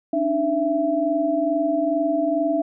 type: tone cluster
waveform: sine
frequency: 281.7 / 304 / 667 Hz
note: C#4 / D#4 / E5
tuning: +28 / -40 / +20 cents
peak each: -26 / -23 / -21 dBFS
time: 0.13-2.62 s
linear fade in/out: 5 ms
effects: none